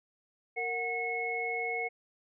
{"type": "tone cluster", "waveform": "sine", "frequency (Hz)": [463, 735, 2184], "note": ["A#4", "F#5", "C#7"], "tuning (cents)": [-12, -12, -26], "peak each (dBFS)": [-37, -37, -33], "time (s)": [0.56, 1.89], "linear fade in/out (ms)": 20, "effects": []}